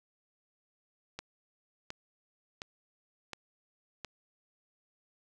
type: click train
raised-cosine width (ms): 0.2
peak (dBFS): -22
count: 5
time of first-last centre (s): 1.19-4.047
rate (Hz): 1.4
effects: none